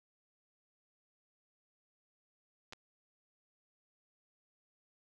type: clicks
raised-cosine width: 0.2 ms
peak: -30 dBFS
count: 2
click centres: 2.725 / 2.733 s
effects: none